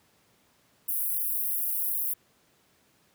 pink high-pass noise, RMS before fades -29 dBFS, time 0.88-2.14 s, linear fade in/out 10 ms, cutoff 11000 Hz, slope 48 dB/octave, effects pink hiss -65 dBFS RMS until 3.14 s + high-pass 100 Hz 12 dB/octave

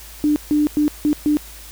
sine tone bursts at uneven times, 298.2 Hz, D4, 27 cents sharp, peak -13 dBFS, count 5, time 0.24-0.36 / 0.51-0.67 / 0.77-0.88 / 1.05-1.13 / 1.26-1.37 s, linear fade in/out 0 ms, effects added 54 Hz sine -40 dBFS peak until 1.71 s + white hiss -40 dBFS RMS until 1.71 s

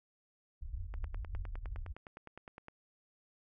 pink low-pass noise, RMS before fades -41 dBFS, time 0.61-1.94 s, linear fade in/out 10 ms, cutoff 100 Hz, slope 96 dB/octave
click train, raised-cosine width 0.5 ms, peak -33 dBFS, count 18, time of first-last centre 0.94-2.684 s, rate 9.75 Hz
effects none

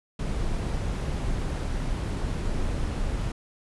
brown noise, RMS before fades -28 dBFS, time 0.19-3.32 s, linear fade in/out 5 ms, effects resampled to 24000 Hz

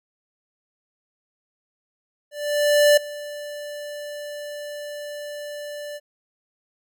square tone with ADSR envelope, 587.3 Hz, D5, in tune, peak -12 dBFS, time 2.31-6 s, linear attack 660 ms, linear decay 7 ms, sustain -20 dB, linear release 39 ms, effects none

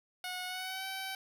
10% pulse tone with pitch glide, 730 to 768.1 Hz, F#5 to G5, -24 to -35 cents, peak -29 dBFS, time 0.24-1.15 s, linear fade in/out 2 ms, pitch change +89 cents, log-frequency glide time 0.46-0.85 s, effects none

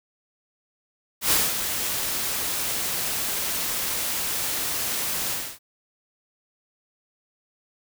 white noise with ADSR envelope, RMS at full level -19 dBFS, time 1.21-5.59 s, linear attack 100 ms, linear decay 210 ms, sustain -8 dB, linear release 280 ms, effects none

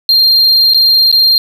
triangle tone with dropouts, 4192 Hz, C8, 2 cents sharp, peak -4 dBFS, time 0.09-1.38 s, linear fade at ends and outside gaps 1 ms, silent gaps 0.736-0.745 / 1.115-1.126 s, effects none

